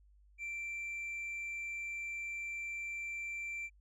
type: tone with tanh clipping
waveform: triangle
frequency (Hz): 2349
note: D7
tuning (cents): 0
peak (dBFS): -39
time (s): 0.38-3.7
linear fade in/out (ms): 50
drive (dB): 7
effects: added 50 Hz sine -61 dBFS peak until 3.8 s

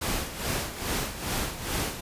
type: noise with tremolo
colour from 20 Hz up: pink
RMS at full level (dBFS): -28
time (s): 0.01-2.01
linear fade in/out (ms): 10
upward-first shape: sine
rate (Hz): 2.4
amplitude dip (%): 70
effects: resampled to 32000 Hz

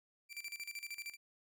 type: tone with tremolo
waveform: sawtooth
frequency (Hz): 2348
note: D7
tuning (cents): -1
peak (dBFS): -38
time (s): 0.29-1.17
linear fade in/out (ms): 50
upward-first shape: square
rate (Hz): 13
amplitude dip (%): 80
effects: none

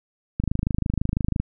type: click train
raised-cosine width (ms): 5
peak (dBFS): -10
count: 27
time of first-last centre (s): 0.4-1.4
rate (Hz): 26
effects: none

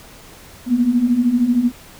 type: beating tone pair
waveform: sine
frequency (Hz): 233.1 / 246.1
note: A#3 / B3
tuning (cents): 0 / -6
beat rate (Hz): 13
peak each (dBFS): -19 / -14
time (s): 0.66-1.72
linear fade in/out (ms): 50
effects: pink hiss -42 dBFS RMS until 1.99 s

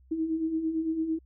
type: beating tone pair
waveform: sine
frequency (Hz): 313.9 / 322.8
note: D#4 / E4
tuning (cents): +15 / -36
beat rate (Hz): 8.9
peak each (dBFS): -35 / -27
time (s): 0.11-1.19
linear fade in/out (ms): 10
effects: added 64 Hz sine -55 dBFS peak until 1.25 s

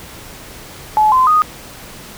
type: tone with pitch steps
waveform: sine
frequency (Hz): 857 / 1031 / 1240.3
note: A5 / C6 / D#6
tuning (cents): -46 / -26 / -6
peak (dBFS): -8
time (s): 0.97-1.42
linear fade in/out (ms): 0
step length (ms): 150
effects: pink hiss -35 dBFS RMS until 2.17 s

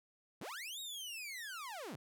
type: linear two-way sweep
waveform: sawtooth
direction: up then down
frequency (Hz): 98.7 to 3818 to 98.7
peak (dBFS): -40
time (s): 0.41-1.96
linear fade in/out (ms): 5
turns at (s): 0.8
effects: none

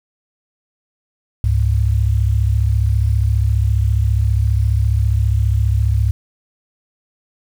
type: tone pair together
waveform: sine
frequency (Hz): 69.23 / 104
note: C#2 / G#2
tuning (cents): -2 / +3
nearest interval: perfect fifth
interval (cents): 705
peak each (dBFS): -15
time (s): 1.44-6.11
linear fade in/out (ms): 0
effects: 7-bit

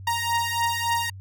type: beating tone pair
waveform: sawtooth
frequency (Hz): 932.3 / 935.8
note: A#5 / A#5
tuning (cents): 0 / +6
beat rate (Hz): 3.5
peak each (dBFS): -22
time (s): 0.07-1.1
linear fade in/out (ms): 5
effects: added 96 Hz sine -37 dBFS peak until 1.2 s

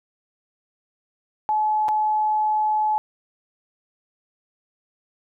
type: tone with dropouts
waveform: sine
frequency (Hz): 856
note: A5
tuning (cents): -48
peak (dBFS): -18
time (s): 1.49-2.98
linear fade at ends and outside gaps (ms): 0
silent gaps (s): 1.883-1.888
effects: none

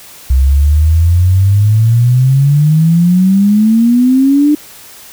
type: exponential sweep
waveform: sine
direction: up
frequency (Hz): 63.9 to 301.5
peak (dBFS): -5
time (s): 0.3-4.55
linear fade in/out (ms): 5
effects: white hiss -35 dBFS RMS until 5.12 s

